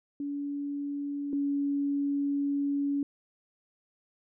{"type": "tone pair in turn", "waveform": "sine", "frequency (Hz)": [285.2, 282.9], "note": ["C#4", "C#4"], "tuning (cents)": [49, 35], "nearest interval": "unison", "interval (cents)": 14, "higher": "first", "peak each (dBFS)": [-31, -26], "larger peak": "second", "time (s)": [[0.2, 1.33], [1.33, 3.03]], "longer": "second", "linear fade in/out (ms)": 2, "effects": []}